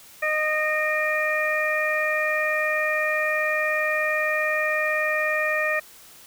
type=harmonic tone with a mistuned harmonic; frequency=616 Hz; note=D#5; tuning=17 cents flat; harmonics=1 / 2 / 3 / 4; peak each=-26 / -30 / -24 / -28 dBFS; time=0.22-5.8 s; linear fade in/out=10 ms; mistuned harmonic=4; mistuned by=-45 cents; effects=white hiss -48 dBFS RMS until 6.26 s